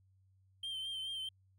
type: tone with vibrato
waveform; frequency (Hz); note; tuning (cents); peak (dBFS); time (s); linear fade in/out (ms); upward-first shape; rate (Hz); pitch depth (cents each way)
triangle; 3136; G7; 0; -37; 0.63-1.29; 5; triangle; 4.7; 43
effects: added 95 Hz sine -66 dBFS peak until 1.58 s